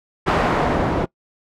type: noise with low-pass filter sweep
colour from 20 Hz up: white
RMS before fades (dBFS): -19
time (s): 0.26-1.06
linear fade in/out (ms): 20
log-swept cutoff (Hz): 1100 to 570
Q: 0.76
effects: noise-tail reverb RT60 0.1 s tail -22 dB re dry